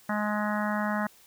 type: harmonic tone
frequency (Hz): 210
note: G#3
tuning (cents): +19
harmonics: 1 / 3 / 4 / 5 / 6 / 7 / 8 / 9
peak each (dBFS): -29 / -34 / -35 / -36 / -37 / -37 / -38 / -39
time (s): 0.09-1.07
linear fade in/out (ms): 5
effects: white hiss -57 dBFS RMS until 1.26 s